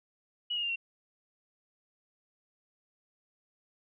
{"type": "tone with pitch steps", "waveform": "sine", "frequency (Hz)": [2920, 2857, 2795, 2734], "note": ["F#7", "F7", "F7", "F7"], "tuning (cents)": [-24, 39, 1, -37], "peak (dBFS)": -30, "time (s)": [0.5, 0.76], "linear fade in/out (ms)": 10, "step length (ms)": 65, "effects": []}